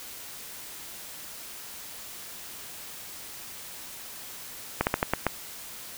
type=slowing click train; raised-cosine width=0.5 ms; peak=-7 dBFS; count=6; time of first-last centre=4.81-5.267 s; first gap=59 ms; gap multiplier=1.22; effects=white hiss -42 dBFS RMS until 5.97 s

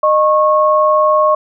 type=tone pair together; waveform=sine; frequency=613.4 / 1094 Hz; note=D#5 / C#6; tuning=-25 / -23 cents; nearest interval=minor seventh; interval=1002 cents; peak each=-11 dBFS; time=0.03-1.35 s; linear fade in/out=5 ms; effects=none

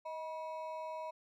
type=ring-modulated tone; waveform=triangle; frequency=800 Hz; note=G5; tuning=35 cents sharp; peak=-35 dBFS; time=0.05-1.11 s; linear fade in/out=10 ms; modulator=170 Hz; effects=none

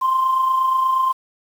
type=tone with amplitude modulation; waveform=sine; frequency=1046.5 Hz; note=C6; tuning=in tune; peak=-12 dBFS; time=0.01-1.13 s; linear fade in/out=20 ms; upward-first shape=sine; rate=28.4 Hz; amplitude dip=45%; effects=tanh soft clip ceiling -10 dBFS + 7-bit

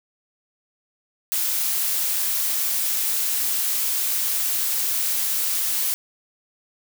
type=noise; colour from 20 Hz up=blue; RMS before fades=-23 dBFS; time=1.32-5.94 s; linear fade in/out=0 ms; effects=none

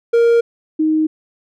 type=tone pair in turn; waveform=triangle / sine; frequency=467.1 / 312.4 Hz; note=A#4 / D#4; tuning=+3 / +7 cents; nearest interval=perfect fifth; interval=696 cents; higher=first; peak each=-7 / -12 dBFS; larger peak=first; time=0.13-0.41 / 0.79-1.07 s; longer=neither; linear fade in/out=10 ms; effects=none

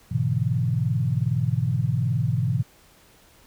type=chord; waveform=sine; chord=E dominant seventh; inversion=first; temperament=equal with one note detuned; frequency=103.83 / 123.47 / 145.9 / 164.81 Hz; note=G#2 / B2 / D3 / E3; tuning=0 / 0 / -11 / 0 cents; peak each=-27 / -23 / -28 / -28 dBFS; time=0.11-2.63 s; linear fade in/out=10 ms; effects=pink hiss -55 dBFS RMS until 3.46 s

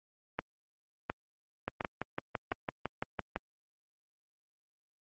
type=two click trains; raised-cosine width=0.5 ms; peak=-17 / -17 dBFS; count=11 / 4; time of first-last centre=1.68-3.361 / 0.39-2.518 s; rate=5.95 / 1.41 Hz; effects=high-pass 80 Hz 12 dB/octave + Opus 24 kbps

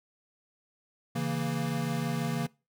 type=chord; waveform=square; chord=A# diminished; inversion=first; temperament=equal; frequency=138.59 / 164.81 / 233.1 Hz; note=C#3 / E3 / A#3; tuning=0 / 0 / 0 cents; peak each=-34 dBFS; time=1.15-2.47 s; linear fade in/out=10 ms; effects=noise-tail reverb RT60 0.3 s tail -23 dB re dry

